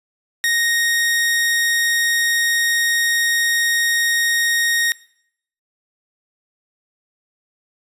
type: tone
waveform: sawtooth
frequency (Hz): 1864.7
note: A#6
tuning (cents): 0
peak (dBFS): -12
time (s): 0.44-4.92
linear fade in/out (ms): 0
effects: noise-tail reverb RT60 0.7 s tail -22 dB re dry + resampled to 32000 Hz